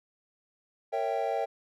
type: chord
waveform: triangle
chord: A# diminished seventh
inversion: none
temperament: equal with one note detuned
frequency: 460 / 554.4 / 659.3 / 784 Hz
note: A#4 / C#5 / E5 / G5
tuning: -23 / 0 / 0 / 0 cents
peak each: -32 / -32 / -31 / -30 dBFS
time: 0.92-1.46 s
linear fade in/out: 20 ms
effects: none